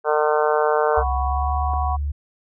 harmonic tone, 151.5 Hz, D#3, 46 cents flat, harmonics 3 / 4 / 5 / 6 / 7 / 8 / 9 / 10, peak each -20 / -22 / -24 / -26 / -27 / -28 / -29 / -30 dBFS, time 0.04-1.04 s, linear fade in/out 50 ms
sine chord, F# suspended fourth, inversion none, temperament just, 740 / 986.7 / 1110 Hz, F#5 / B5 / C#6, 0 / -2 / +2 cents, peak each -24 / -28 / -28 dBFS, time 0.93-1.97 s, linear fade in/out 20 ms
sine tone with pitch glide, 65.41 to 72.16 Hz, C2 to D2, 0 to -30 cents, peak -21 dBFS, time 0.97-2.12 s, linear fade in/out 10 ms, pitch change +170 cents, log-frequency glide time 1.11-1.55 s
click, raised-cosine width 1 ms, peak -22 dBFS, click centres 1.736 s
effects none

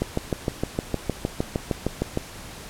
click train, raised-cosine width 2 ms, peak -9 dBFS, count 15, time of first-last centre 0.02-2.174 s, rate 6.5 Hz, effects pink hiss -40 dBFS RMS until 2.69 s + low-pass 12000 Hz 12 dB/octave

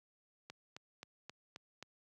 click train, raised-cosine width 0.2 ms, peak -30 dBFS, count 6, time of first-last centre 0.5-1.826 s, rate 3.77 Hz, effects high-pass 100 Hz 12 dB/octave

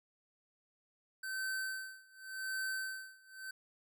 square tone with tremolo, 1539 Hz, G6, 32 cents flat, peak -36 dBFS, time 1.23-3.51 s, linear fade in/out 5 ms, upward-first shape sine, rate 0.88 Hz, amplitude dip 95%, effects none

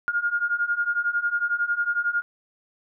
sine beating tone pair, 1413 / 1424 Hz, F6 / F6, +20 / +33 cents, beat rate 11 Hz, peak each -26 / -24 dBFS, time 0.08-2.22 s, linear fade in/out 0 ms, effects none

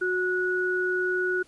sine tone pair together, 366.3 / 1465.2 Hz, F#4 / F#6, -17 / -17 cents, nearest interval 2 octaves, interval 2400 cents, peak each -26 dBFS, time 0.01-1.43 s, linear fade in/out 10 ms, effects pink hiss -58 dBFS RMS until 1.47 s + resampled to 24000 Hz

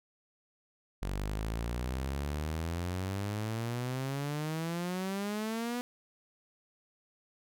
sawtooth exponential sweep, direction up, 46.66 to 246.9 Hz, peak -29 dBFS, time 1.02-5.81 s, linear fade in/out 0 ms, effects none

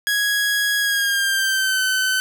sawtooth tone with pitch glide, 1661.2 to 1523.3 Hz, G#6 to F#6, 0 to +50 cents, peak -14 dBFS, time 0.07-2.2 s, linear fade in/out 0 ms, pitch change -150 cents, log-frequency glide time 0.79-1.81 s, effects none

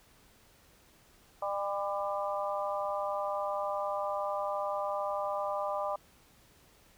harmonic tone with a mistuned harmonic, 200.5 Hz, G3, 39 cents sharp, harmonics 3 / 4 / 5 / 6, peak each -34 / -37 / -38 / -38 dBFS, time 1.42-5.96 s, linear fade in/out 5 ms, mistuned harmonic 6, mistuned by -19 cents, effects pink hiss -62 dBFS RMS until 6.97 s

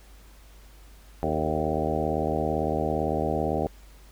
harmonic tone with a mistuned harmonic, 77.78 Hz, D#2, in tune, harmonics 1 / 2 / 3 / 4 / 5 / 6 / 7 / 8 / 9 / 10, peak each -33 / -33 / -33 / -33 / -33 / -33 / -33 / -33 / -33 / -33 dBFS, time 1.23-3.67 s, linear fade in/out 0 ms, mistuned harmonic 6, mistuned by -36 cents, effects added 50 Hz sine -48 dBFS peak until 4.11 s + pink hiss -56 dBFS RMS until 4.11 s

